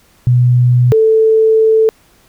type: tone pair in turn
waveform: sine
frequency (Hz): 123.47 / 441.5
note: B2 / A4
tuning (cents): 0 / +6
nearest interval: octave + minor seventh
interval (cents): 2206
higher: second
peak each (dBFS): -6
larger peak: neither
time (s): 0.27-0.92 / 0.92-1.89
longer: second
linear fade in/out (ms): 0
effects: pink hiss -50 dBFS RMS until 2.28 s